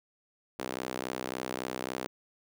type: tone with high-pass filter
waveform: sawtooth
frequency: 63.6 Hz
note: C2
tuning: 48 cents flat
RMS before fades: -37 dBFS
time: 0.59-2.07 s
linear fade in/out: 0 ms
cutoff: 340 Hz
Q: 1
effects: none